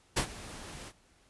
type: noise with ADSR envelope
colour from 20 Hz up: pink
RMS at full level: -26 dBFS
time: 0.16-0.93 s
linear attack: 14 ms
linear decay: 84 ms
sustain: -19 dB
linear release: 57 ms
effects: pink hiss -65 dBFS RMS until 1.29 s + resampled to 24000 Hz